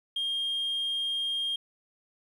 sine tone, 3220 Hz, G7, 46 cents sharp, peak -26 dBFS, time 0.16-1.56 s, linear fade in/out 5 ms, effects tanh soft clip ceiling -25 dBFS + 10-bit

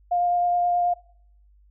sine tone with vibrato, 705 Hz, F5, 16 cents sharp, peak -19 dBFS, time 0.11-0.94 s, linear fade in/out 10 ms, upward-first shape triangle, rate 9.4 Hz, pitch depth 11 cents each way, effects noise-tail reverb RT60 0.6 s tail -21 dB re dry + added 50 Hz sine -53 dBFS peak until 1.7 s

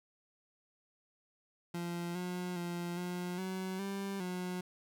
30% pulse tone with pitch steps, 172.6 / 179.7 / 173.6 / 178.3 / 187.6 / 196.8 / 181.1 Hz, F3 / F3 / F3 / F3 / F#3 / G3 / F#3, -20 / +50 / -10 / +36 / +24 / +7 / -37 cents, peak -34 dBFS, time 1.74-4.61 s, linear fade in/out 5 ms, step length 410 ms, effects 12-bit

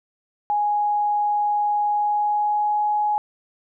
sine tone with pitch glide, 830.6 to 838.3 Hz, G#5 to G#5, 0 to +16 cents, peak -18 dBFS, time 0.5-3.18 s, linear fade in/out 0 ms, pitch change +16 cents, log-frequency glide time 1.84-2.83 s, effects none

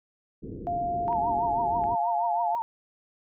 white low-pass noise, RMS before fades -38 dBFS, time 0.42-1.96 s, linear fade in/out 20 ms, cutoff 420 Hz, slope 48 dB/octave
sine tone, 698.5 Hz, F5, in tune, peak -26 dBFS, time 0.67-2.55 s, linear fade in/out 0 ms
sine tone with vibrato, 890 Hz, A5, 20 cents sharp, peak -26 dBFS, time 1.08-2.62 s, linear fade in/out 0 ms, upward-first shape triangle, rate 6.2 Hz, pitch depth 140 cents each way
clicks, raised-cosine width 0.5 ms, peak -31 dBFS, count 2, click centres 1.128 / 1.839 s
effects none

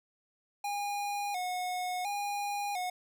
square tone with vibrato, 770 Hz, G5, 31 cents flat, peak -33 dBFS, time 0.64-2.9 s, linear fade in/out 5 ms, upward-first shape square, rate 0.71 Hz, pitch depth 98 cents each way, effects none

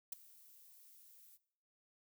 violet noise with ADSR envelope, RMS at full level -38 dBFS, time 0.12-1.38 s, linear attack 7 ms, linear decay 9 ms, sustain -24 dB, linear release 31 ms, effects noise-tail reverb RT60 0.6 s tail -18 dB re dry

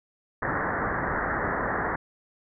white low-pass noise, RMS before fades -28 dBFS, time 0.42-1.96 s, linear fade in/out 5 ms, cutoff 1900 Hz, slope 96 dB/octave, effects none

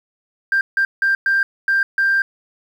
sine tone bursts at uneven times, 1584 Hz, G6, 18 cents sharp, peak -12 dBFS, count 6, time 0.52-0.61 / 0.77-0.85 / 1.02-1.15 / 1.26-1.43 / 1.68-1.83 / 1.98-2.22 s, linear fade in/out 2 ms, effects tanh soft clip ceiling -10 dBFS + 8-bit

